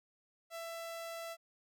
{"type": "tone", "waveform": "sawtooth", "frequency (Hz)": 666, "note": "E5", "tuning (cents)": 18, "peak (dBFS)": -38, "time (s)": [0.5, 1.37], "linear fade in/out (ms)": 50, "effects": []}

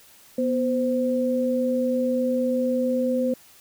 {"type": "tone pair together", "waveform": "sine", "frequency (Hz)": [245.7, 517], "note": ["B3", "C5"], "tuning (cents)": [-9, -21], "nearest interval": "octave + minor second", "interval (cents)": 1288, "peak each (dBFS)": -23, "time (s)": [0.38, 3.34], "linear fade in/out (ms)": 5, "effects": ["white hiss -52 dBFS RMS until 3.6 s"]}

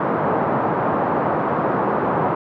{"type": "band-pass noise", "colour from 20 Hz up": "white", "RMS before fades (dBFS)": -20, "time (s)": [0, 2.35], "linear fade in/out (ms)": 5, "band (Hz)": [120, 1100], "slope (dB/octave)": 24, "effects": []}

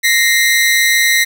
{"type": "ring-modulated tone", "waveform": "sawtooth", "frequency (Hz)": 1975.5, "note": "B6", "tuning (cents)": 0, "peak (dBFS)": -3, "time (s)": [0.03, 1.25], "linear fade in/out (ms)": 20, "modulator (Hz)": 110, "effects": []}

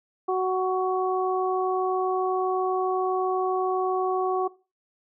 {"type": "harmonic tone", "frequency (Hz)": 372.3, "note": "F#4", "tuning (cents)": 11, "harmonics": [1, 2, 3], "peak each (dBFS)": [-24, -27, -29], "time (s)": [0.28, 4.48], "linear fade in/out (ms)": 10, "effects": ["noise-tail reverb RT60 0.3 s tail -19 dB re dry"]}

